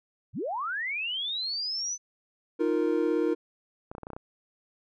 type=linear sweep; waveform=sine; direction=up; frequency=71 to 6120 Hz; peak=-29 dBFS; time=0.33-1.98 s; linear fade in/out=50 ms
type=chord; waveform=triangle; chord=Eb suspended second; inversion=none; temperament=equal; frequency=311.1 / 349.2 / 466.2 Hz; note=Eb4 / F4 / Bb4; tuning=0 / 0 / 0 cents; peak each=-26 dBFS; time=2.59-3.35 s; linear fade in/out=20 ms
type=clicks; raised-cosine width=1 ms; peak=-25 dBFS; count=8; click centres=3.915 / 3.951 / 3.982 / 4.033 / 4.069 / 4.103 / 4.133 / 4.165 s
effects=none